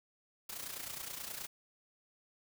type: noise with amplitude modulation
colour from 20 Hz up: white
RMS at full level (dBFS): -41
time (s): 0.49-1.47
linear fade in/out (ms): 5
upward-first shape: sine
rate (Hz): 29.5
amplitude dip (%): 65
effects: none